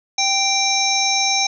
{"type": "harmonic tone", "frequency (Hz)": 784, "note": "G5", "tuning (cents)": 0, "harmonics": [1, 3, 5, 7, 8], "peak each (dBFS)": [-22, -22, -22, -22, -22], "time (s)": [0.18, 1.47], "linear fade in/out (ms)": 5, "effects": []}